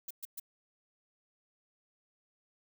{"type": "noise bursts", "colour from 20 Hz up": "violet", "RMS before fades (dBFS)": -41, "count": 3, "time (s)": [0.08, 0.398], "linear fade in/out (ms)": 5, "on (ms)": 26, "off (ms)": 120, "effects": []}